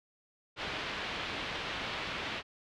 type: low-pass noise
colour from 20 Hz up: white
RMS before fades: -38 dBFS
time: 0.56-2.43 s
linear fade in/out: 50 ms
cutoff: 3500 Hz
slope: 24 dB/octave
effects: none